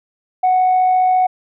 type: tone with amplitude modulation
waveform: sine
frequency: 740 Hz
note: F#5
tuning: in tune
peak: -8 dBFS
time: 0.43-1.27 s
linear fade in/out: 10 ms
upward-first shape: sine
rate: 54.6 Hz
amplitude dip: 25%
effects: tanh soft clip ceiling -8 dBFS